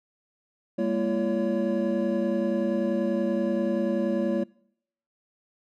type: tone cluster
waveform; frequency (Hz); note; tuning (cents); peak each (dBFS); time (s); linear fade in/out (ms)
triangle; 202.2 / 232.6 / 339.3 / 562; G#3 / A#3 / F4 / C#5; -46 / -4 / -50 / +24; -27; 0.78-4.44; 10
effects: noise-tail reverb RT60 0.7 s tail -24 dB re dry